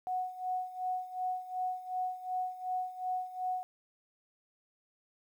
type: tone with tremolo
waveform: sine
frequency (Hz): 737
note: F#5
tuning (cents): -7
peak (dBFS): -30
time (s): 0.07-3.63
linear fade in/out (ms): 0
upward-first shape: sine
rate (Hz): 2.7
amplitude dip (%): 80
effects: 11-bit